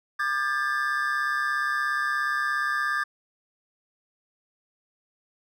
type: tone cluster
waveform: triangle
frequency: 1197 / 1607 / 1744 Hz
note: D6 / G6 / A6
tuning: +33 / +43 / -16 cents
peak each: -26 / -26 / -28 dBFS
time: 0.19-3.04 s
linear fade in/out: 10 ms
effects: none